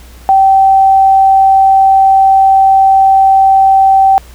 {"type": "tone", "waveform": "sine", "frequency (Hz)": 774, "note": "G5", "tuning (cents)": -22, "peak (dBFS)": -3, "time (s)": [0.29, 4.18], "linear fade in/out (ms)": 0, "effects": ["added 60 Hz sine -33 dBFS peak until 4.34 s", "pink hiss -40 dBFS RMS until 4.34 s"]}